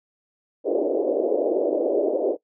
white band-pass noise, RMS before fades -22 dBFS, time 0.64-2.37 s, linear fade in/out 50 ms, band 310 to 590 Hz, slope 48 dB/octave, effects noise-tail reverb RT60 0.1 s tail -19 dB re dry

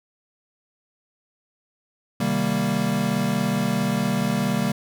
square chord, C minor seventh, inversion none, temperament equal, 130.81 / 155.56 / 196 / 233.1 Hz, C3 / Eb3 / G3 / Bb3, 0 / 0 / 0 / 0 cents, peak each -30 / -29 / -25 / -26 dBFS, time 2.2-4.72 s, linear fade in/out 5 ms, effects none

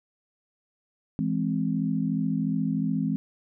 sine chord, E augmented, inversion none, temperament equal, 164.81 / 207.7 / 261.6 Hz, E3 / G#3 / B#3, 0 / 0 / 0 cents, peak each -28 dBFS, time 1.19-3.16 s, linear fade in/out 0 ms, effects none

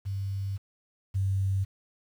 sine tone pair in turn, 98 / 96.71 Hz, G2 / G2, 0 / -23 cents, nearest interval unison, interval 23 cents, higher first, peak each -29 / -24 dBFS, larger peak second, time 0.05-0.58 / 1.14-1.65 s, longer first, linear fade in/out 20 ms, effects 9-bit

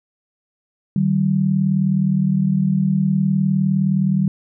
sine tone pair together, 152.1 / 191.63 Hz, D#3 / G3, -39 / -39 cents, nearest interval major third, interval 400 cents, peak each -19 / -16 dBFS, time 0.96-4.28 s, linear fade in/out 2 ms, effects none

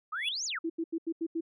sine exponential two-way sweep, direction up then down, 1174.7 to 7120 to 1174.7 Hz, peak -32 dBFS, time 0.12-0.59 s, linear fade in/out 10 ms, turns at 0.45 s
triangle tone with exponential growth, 3400 Hz, G#7, 40 cents sharp, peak -25 dBFS, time 0.15-0.29 s, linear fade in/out 5 ms, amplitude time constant 30 ms
sine tone bursts, 329.4 Hz, E4, 1 cent flat, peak -29 dBFS, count 6, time 0.64-1.409 s, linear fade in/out 10 ms, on 59 ms, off 83 ms
effects none

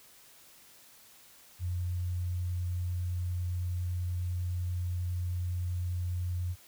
sine tone, 89 Hz, F2, 33 cents sharp, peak -30 dBFS, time 1.59-6.56 s, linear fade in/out 50 ms, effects white hiss -57 dBFS RMS until 6.67 s

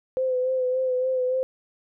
sine tone with vibrato, 512 Hz, C5, 38 cents flat, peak -21 dBFS, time 0.17-1.43 s, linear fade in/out 0 ms, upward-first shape sine, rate 3.5 Hz, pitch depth 31 cents each way, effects none

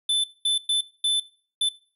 square tone bursts at uneven times, 3520 Hz, A7, in tune, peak -20 dBFS, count 5, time 0.09-0.24 / 0.45-0.58 / 0.69-0.81 / 1.04-1.2 / 1.61-1.69 s, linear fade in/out 5 ms, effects noise-tail reverb RT60 0.4 s tail -20 dB re dry + resampled to 32000 Hz

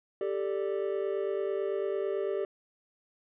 triangle chord, G suspended second, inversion none, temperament just, 392 / 441 / 588 Hz, G4 / A4 / D5, 0 / +4 / +2 cents, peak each -29 / -33 / -34 dBFS, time 0.21-2.45 s, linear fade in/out 2 ms, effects resampled to 8000 Hz

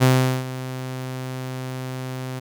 sawtooth tone with ADSR envelope, 129.2 Hz, C3, 21 cents flat, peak -8 dBFS, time 0-2.4 s, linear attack 28 ms, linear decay 410 ms, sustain -16 dB, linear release 15 ms, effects none

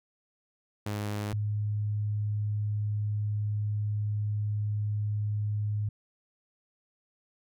sawtooth / sine tone pair in turn, 103.83 / 104.79 Hz, G#2 / G#2, 0 / +16 cents, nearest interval unison, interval 16 cents, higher second, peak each -27 dBFS, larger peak neither, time 0.86-1.33 / 1.33-5.89 s, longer second, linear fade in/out 5 ms, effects none

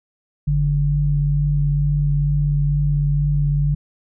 sine tone pair together, 49.13 / 145.2 Hz, G1 / D3, +5 / -19 cents, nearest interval octave + perfect fifth, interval 1876 cents, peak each -21 / -16 dBFS, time 0.47-3.75 s, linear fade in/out 10 ms, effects none

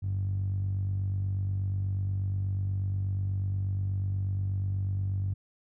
10% pulse tone with band-pass filter, 48.28 Hz, G1, 26 cents flat, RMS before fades -30 dBFS, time 0.02-5.34 s, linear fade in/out 10 ms, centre 98 Hz, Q 7.7, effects none

